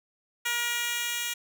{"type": "tone with high-pass filter sweep", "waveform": "10% pulse", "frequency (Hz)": 476, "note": "A#4", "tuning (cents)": 36, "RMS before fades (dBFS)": -30, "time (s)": [0.45, 1.34], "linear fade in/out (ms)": 10, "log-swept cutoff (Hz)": [1600, 3000], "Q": 0.78, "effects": []}